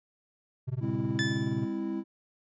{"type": "tone with tremolo", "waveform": "triangle", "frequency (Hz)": 126.8, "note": "B2", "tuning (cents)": 46, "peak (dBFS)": -24, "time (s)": [0.67, 1.67], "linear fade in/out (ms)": 20, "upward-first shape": "sine", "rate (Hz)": 19, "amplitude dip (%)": 100}
{"type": "chord", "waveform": "triangle", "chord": "Ab augmented", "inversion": "none", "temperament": "equal with one note detuned", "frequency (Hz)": [202.9, 261.6, 329.6], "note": ["Ab3", "C4", "E4"], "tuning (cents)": [-40, 0, 0], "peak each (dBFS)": [-33, -35, -31], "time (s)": [0.8, 2.04], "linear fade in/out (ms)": 50}
{"type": "tone with exponential decay", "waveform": "sawtooth", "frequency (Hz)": 1742, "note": "A6", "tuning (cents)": -18, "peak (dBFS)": -23, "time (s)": [1.19, 1.79], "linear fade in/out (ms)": 0, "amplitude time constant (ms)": 130}
{"effects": ["resampled to 16000 Hz"]}